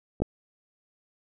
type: clicks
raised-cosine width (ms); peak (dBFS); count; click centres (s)
2; -24 / -10; 2; 0.202 / 0.22
effects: none